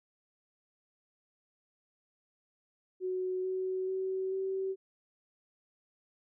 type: tone with pitch steps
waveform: sine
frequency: 370 / 374.3 / 378.6 / 383 Hz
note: F#4 / F#4 / F#4 / G4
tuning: 0 / +20 / +40 / -40 cents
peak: -31 dBFS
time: 3-4.76 s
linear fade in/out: 50 ms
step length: 440 ms
effects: none